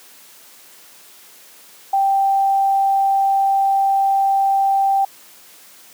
sine tone, 784 Hz, G5, in tune, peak -13 dBFS, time 1.93-5.05 s, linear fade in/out 5 ms, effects white hiss -45 dBFS RMS until 5.93 s + high-pass 200 Hz 12 dB/octave

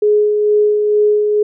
sine tone with tremolo, 419.5 Hz, G#4, 17 cents sharp, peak -8 dBFS, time 0.02-1.43 s, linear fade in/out 5 ms, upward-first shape sine, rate 2.2 Hz, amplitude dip 35%, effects none

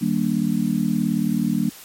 sine chord, Eb major seventh, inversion none, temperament just, 155.56 / 194.45 / 233.3 / 291.7 Hz, Eb3 / G3 / Bb3 / D4, 0 / -14 / +2 / -12 cents, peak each -27 / -22 / -22 / -26 dBFS, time 0.01-1.7 s, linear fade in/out 10 ms, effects white hiss -42 dBFS RMS until 1.84 s + MP3 64 kbps

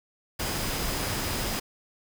sine tone in noise, 4978 Hz, D#8, in tune, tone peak -41 dBFS, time 0.39-1.6 s, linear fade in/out 10 ms, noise pink, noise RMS -30 dBFS, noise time 0.39-1.6 s, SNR -14 dB, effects none

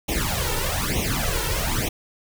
pink noise with flanger, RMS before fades -24 dBFS, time 0.08-1.89 s, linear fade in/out 10 ms, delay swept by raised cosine 0.32 to 2.22 ms, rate 1.1 Hz, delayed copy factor +0.95, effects none

